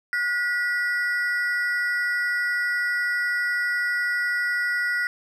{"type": "ring-modulated tone", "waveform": "triangle", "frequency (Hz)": 1698, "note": "G#6", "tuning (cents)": 38, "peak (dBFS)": -17, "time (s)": [0.13, 5.07], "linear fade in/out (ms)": 0, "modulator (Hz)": 250, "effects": []}